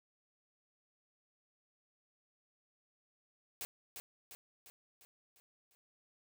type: noise with echo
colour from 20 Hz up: white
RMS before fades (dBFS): -42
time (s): 3.61-3.65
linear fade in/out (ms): 0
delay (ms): 350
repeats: 6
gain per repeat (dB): -5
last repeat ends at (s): 5.75
effects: none